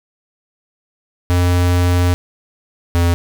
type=tone pair in turn; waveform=square; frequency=88.7 / 86.08 Hz; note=F2 / F2; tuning=+27 / -25 cents; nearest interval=minor second; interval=52 cents; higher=first; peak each=-12 dBFS; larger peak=neither; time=1.3-2.14 / 2.95-3.14 s; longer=first; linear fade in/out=0 ms; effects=none